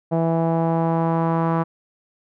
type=tone with low-pass filter sweep; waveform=sawtooth; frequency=164.81 Hz; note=E3; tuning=in tune; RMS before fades=-20 dBFS; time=0.11-1.64 s; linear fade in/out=20 ms; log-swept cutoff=700 to 1100 Hz; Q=2.7; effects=none